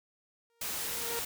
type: tone with exponential growth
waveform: sawtooth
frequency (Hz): 466.2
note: A#4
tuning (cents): 0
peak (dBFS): -30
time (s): 0.5-1.19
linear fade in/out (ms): 0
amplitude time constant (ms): 150
type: noise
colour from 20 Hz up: white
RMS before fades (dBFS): -36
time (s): 0.61-1.25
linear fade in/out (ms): 5
effects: none